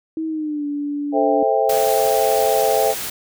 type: tone with pitch glide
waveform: sine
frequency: 319.6 to 289.7 Hz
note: D#4 to D4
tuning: +47 to -24 cents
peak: -21 dBFS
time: 0.17-1.43 s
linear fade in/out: 2 ms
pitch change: -171 cents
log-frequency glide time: 0.27-0.66 s
type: chord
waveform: sine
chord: A minor seventh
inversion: none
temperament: just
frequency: 440 / 528 / 660 / 792 Hz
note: A4 / C5 / E5 / G5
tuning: 0 / +16 / +2 / +18 cents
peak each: -20 dBFS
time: 1.12-2.95 s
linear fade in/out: 50 ms
type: noise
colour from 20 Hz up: white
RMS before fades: -27 dBFS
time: 1.69-3.1 s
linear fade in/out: 5 ms
effects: none